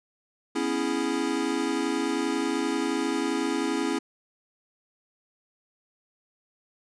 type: chord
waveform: square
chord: C# minor seventh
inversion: third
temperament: equal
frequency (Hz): 246.9 / 277.2 / 329.6 / 415.3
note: B3 / C#4 / E4 / G#4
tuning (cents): 0 / 0 / 0 / 0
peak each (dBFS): -34 / -30 / -30 / -33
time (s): 0.55-3.99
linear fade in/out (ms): 10
effects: resampled to 22050 Hz